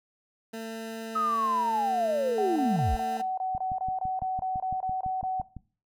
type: tone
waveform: 20% pulse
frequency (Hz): 224.4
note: A3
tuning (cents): +34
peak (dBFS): -30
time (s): 0.53-3.22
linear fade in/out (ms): 10
type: linear sweep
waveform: sine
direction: down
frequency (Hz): 1289 to 38.89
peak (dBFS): -24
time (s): 1.15-2.96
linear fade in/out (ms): 10
type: tone bursts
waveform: sine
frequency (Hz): 751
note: F#5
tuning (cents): +26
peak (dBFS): -27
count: 15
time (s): 2.38-5.416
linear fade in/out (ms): 2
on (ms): 180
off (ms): 24
type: click train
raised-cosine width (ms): 5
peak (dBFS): -27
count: 13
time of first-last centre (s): 3.55-5.567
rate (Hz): 5.95
effects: noise-tail reverb RT60 0.4 s tail -20 dB re dry